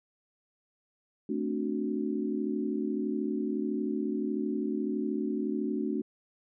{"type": "chord", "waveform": "sine", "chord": "D dominant seventh", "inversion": "second", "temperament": "equal", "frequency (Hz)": [220, 261.6, 293.7, 370], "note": ["A3", "C4", "D4", "F#4"], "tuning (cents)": [0, 0, 0, 0], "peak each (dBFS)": [-33, -36, -33, -35], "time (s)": [1.29, 6.02], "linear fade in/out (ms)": 5, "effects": []}